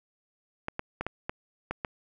clicks, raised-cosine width 0.5 ms, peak -16 dBFS, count 7, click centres 0.684 / 0.794 / 1.01 / 1.066 / 1.295 / 1.71 / 1.848 s, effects none

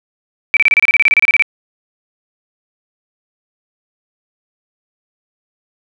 sine tone bursts, 2323 Hz, D7, 20 cents flat, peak -6 dBFS, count 16, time 0.54-1.423 s, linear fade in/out 0 ms, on 28 ms, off 29 ms, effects none

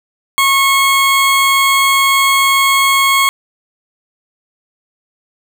20% pulse tone, 1093 Hz, C#6, 25 cents flat, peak -4 dBFS, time 0.38-3.29 s, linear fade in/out 0 ms, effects none

